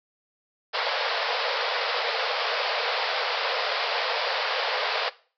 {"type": "band-pass noise", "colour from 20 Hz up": "pink", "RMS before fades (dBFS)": -27, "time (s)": [0.73, 5.1], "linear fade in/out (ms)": 20, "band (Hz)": [450, 5100], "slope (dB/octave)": 96, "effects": ["noise-tail reverb RT60 0.4 s tail -19 dB re dry"]}